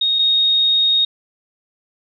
sine tone pair in turn, 3729 / 3729 Hz, A#7 / A#7, 0 / 0 cents, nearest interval unison, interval 0 cents, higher neither, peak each -14 / -12 dBFS, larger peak second, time 0.01-0.19 / 0.19-1.05 s, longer second, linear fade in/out 5 ms, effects none

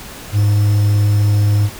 triangle tone with quantisation, 103.4 Hz, G#2, 7 cents flat, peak -8 dBFS, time 0.32-1.7 s, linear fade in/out 50 ms, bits 6, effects pink hiss -33 dBFS RMS until 1.79 s

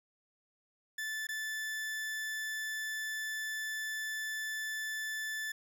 40% pulse tone with dropouts, 1750 Hz, A6, 10 cents flat, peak -35 dBFS, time 0.98-5.52 s, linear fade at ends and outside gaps 5 ms, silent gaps 1.27-1.288 s, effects none

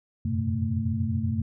sine tone cluster, 86.8 / 94.6 / 115.7 / 128.7 / 223.2 Hz, F2 / F#2 / A#2 / C3 / A3, -10 / +39 / -13 / -28 / +25 cents, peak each -35 / -28 / -32 / -32 / -29 dBFS, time 0.25-1.42 s, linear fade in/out 5 ms, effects none

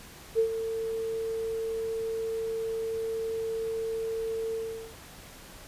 sine tone with ADSR envelope, 450 Hz, A4, 39 cents sharp, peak -19 dBFS, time 0.35-4.95 s, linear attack 39 ms, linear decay 90 ms, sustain -10 dB, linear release 410 ms, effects pink hiss -48 dBFS RMS until 5.67 s + resampled to 32000 Hz

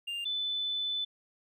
triangle / sine tone pair in turn, 2800 / 3505 Hz, F7 / A7, +4 / -7 cents, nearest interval major third, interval 389 cents, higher second, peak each -32 / -30 dBFS, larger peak second, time 0.07-0.25 / 0.25-1.05 s, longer second, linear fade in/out 10 ms, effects none

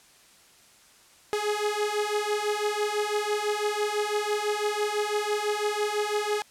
sawtooth beating tone pair, 415.3 / 421.3 Hz, G#4 / G#4, 0 / +25 cents, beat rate 6 Hz, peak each -25 / -24 dBFS, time 1.33-6.42 s, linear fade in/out 0 ms, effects white hiss -56 dBFS RMS until 6.5 s + low-pass 10000 Hz 12 dB/octave

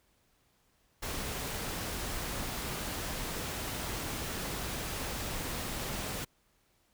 pink noise, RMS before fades -37 dBFS, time 1.02-6.25 s, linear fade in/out 10 ms, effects pink hiss -71 dBFS RMS until 6.93 s

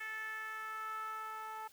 10% pulse tone with band-pass filter sweep, 437.2 Hz, A4, 11 cents flat, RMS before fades -43 dBFS, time 0-1.68 s, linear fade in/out 10 ms, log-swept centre 1900 to 1000 Hz, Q 4.5, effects white hiss -63 dBFS RMS until 1.72 s

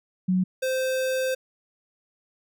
sine / square tone pair in turn, 184.5 / 519.9 Hz, F#3 / C5, -5 / -11 cents, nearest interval octave + tritone, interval 1794 cents, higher second, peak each -19 / -24 dBFS, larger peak first, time 0.28-0.44 / 0.62-1.35 s, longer second, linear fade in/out 10 ms, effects none

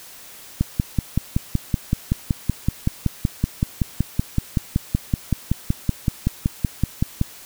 click train, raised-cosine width 5 ms, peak -5 dBFS, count 36, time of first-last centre 0.61-7.214 s, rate 5.3 Hz, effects white hiss -42 dBFS RMS until 7.45 s

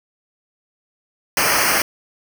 pink noise with comb filter, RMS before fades -17 dBFS, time 1.37-1.82 s, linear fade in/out 2 ms, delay 0.27 ms, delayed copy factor -0.95, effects none

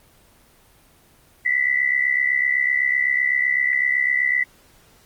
sine tone pair together, 1959.1 / 2027 Hz, B6 / B6, -14 / +45 cents, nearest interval minor second, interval 59 cents, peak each -19 / -21 dBFS, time 1.45-4.44 s, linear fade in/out 10 ms, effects pink hiss -54 dBFS RMS until 5.05 s + Opus 24 kbps

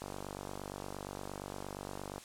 click train, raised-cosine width 1 ms, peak -27 dBFS, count 106, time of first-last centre 0.02-2.18 s, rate 48.6 Hz, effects white hiss -53 dBFS RMS until 2.24 s + low-pass 10000 Hz 12 dB/octave

